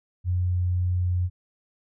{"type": "tone", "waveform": "sine", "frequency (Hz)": 89.8, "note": "F2", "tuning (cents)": 49, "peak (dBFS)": -21, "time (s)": [0.24, 1.3], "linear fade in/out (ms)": 50, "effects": []}